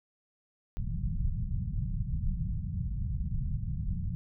pink low-pass noise, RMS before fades -32 dBFS, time 0.77-4.15 s, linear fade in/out 0 ms, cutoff 180 Hz, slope 48 dB/octave, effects none

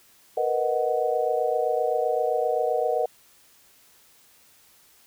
sine chord, B major seventh, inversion third, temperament equal, 466.2 / 493.9 / 622.3 / 740 Hz, A#4 / B4 / D#5 / F#5, 0 / 0 / 0 / 0 cents, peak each -27 dBFS, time 0.37-3.06 s, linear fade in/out 5 ms, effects white hiss -57 dBFS RMS until 5.06 s

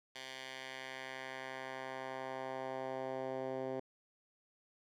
10% pulse tone with band-pass filter sweep, 131.5 Hz, C3, 9 cents sharp, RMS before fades -43 dBFS, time 0.15-3.8 s, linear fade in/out 5 ms, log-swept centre 3300 to 450 Hz, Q 1.1, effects none

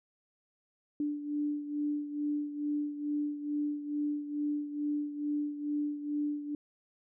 sine beating tone pair, 293.7 / 296 Hz, D4 / D4, 0 / +14 cents, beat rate 2.3 Hz, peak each -32 / -38 dBFS, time 1-6.55 s, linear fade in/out 2 ms, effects none

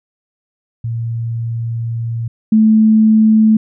sine tone pair in turn, 115.6 / 218.2 Hz, A#2 / A3, -14 / -14 cents, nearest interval major seventh, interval 1100 cents, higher second, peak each -17 / -6 dBFS, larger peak second, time 0.84-2.28 / 2.52-3.57 s, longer first, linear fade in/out 5 ms, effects none

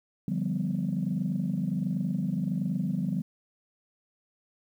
sine chord, G dominant seventh, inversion second, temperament equal, 146.83 / 174.61 / 196 / 246.9 Hz, D3 / F3 / G3 / B3, 0 / 0 / 0 / 0 cents, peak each -33 / -30 / -30 / -34 dBFS, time 0.28-3.22 s, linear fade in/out 2 ms, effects tanh soft clip ceiling -19 dBFS + 10-bit

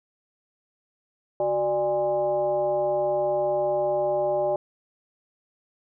sine tone with frequency modulation, 595 Hz, D5, 22 cents sharp, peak -21 dBFS, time 1.4-4.56 s, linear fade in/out 2 ms, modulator 225 Hz, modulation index 0.86, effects none

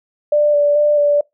sine tone with vibrato, 587.3 Hz, D5, in tune, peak -10 dBFS, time 0.32-1.21 s, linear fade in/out 5 ms, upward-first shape square, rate 2.3 Hz, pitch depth 15 cents each way, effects noise-tail reverb RT60 0.2 s tail -26 dB re dry

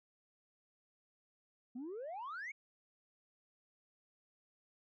sine exponential sweep, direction up, 233.1 to 2284 Hz, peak -40 dBFS, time 1.75-2.52 s, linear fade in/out 10 ms, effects tanh soft clip ceiling -40 dBFS

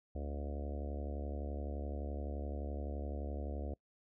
harmonic tone, 71.7 Hz, D2, 41 cents flat, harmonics 1 / 3 / 4 / 5 / 6 / 7 / 8 / 9 / 10, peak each -39 / -49 / -49 / -52 / -53 / -51 / -51 / -54 / -56 dBFS, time 0.15-3.74 s, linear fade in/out 5 ms, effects noise-tail reverb RT60 0.1 s tail -24 dB re dry

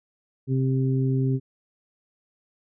harmonic tone, 132 Hz, C3, 16 cents sharp, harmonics 1 / 2 / 3, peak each -21 / -27 / -31 dBFS, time 0.47-1.4 s, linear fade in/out 50 ms, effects none

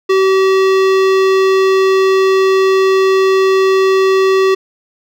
sine tone with hard clipping, 382.6 Hz, G4, 42 cents flat, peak -10 dBFS, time 0.09-4.55 s, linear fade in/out 10 ms, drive 18 dB, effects none

